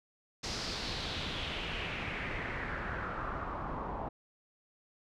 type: noise with low-pass filter sweep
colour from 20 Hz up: pink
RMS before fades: -38 dBFS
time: 0.43-4.09 s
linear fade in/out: 10 ms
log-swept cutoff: 5400 to 880 Hz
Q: 3.2
effects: none